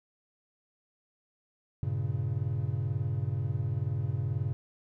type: chord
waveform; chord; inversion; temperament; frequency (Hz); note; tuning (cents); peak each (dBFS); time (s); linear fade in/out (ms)
triangle; G diminished; none; equal; 98 / 116.54 / 138.59; G2 / Bb2 / Db3; 0 / 0 / 0; -31; 1.83-4.53; 0
effects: none